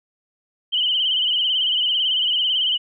sine tone with vibrato, 3021 Hz, F#7, 35 cents sharp, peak -17 dBFS, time 0.72-2.78 s, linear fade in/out 20 ms, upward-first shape sine, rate 18 Hz, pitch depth 75 cents each way, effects none

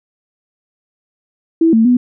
sine tone with pitch steps, 327.9 / 224.5 / 246.8 Hz, E4 / A3 / B3, -9 / +35 / -1 cents, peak -7 dBFS, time 1.61-1.97 s, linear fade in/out 5 ms, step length 120 ms, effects none

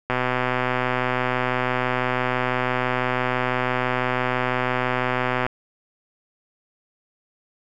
click train, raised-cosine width 0.5 ms, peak -7 dBFS, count 677, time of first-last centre 0.1-5.465 s, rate 126 Hz, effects none

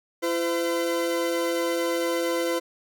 40% pulse tone pair together, 338.6 / 510.1 Hz, E4 / C5, +46 / -44 cents, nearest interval perfect fifth, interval 710 cents, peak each -26 / -25 dBFS, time 0.22-2.6 s, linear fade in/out 20 ms, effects none

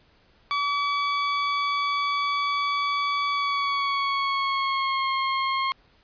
sawtooth tone with pitch glide, 1143 to 1072.6 Hz, D6 to C6, -47 to +43 cents, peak -19 dBFS, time 0.51-5.72 s, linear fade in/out 0 ms, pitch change -110 cents, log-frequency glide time 3.3-5.1 s, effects pink hiss -60 dBFS RMS until 6.03 s + resampled to 11025 Hz

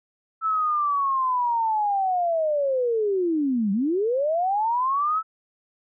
sine linear two-way sweep, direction down then up, 1322 to 189.4 to 1322 Hz, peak -20 dBFS, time 0.41-5.23 s, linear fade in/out 50 ms, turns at 3.72 s, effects none

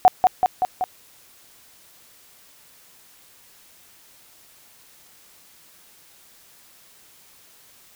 sine tone with echo, 740 Hz, F#5, in tune, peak -7 dBFS, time 0.05-0.08 s, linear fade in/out 0 ms, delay 190 ms, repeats 4, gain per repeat -3 dB, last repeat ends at 0.84 s, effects white hiss -52 dBFS RMS until 7.95 s

